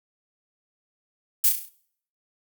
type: noise with echo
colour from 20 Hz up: violet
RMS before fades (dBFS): -18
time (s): 1.44-1.49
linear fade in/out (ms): 2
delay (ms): 33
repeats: 6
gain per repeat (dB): -5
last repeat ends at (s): 1.688
effects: noise-tail reverb RT60 0.6 s tail -21 dB re dry + Opus 48 kbps